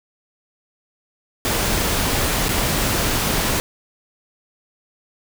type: noise with dropouts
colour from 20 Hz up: pink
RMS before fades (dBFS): -20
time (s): 1.45-3.6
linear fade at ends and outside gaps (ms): 0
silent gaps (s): 2.484-2.491
effects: none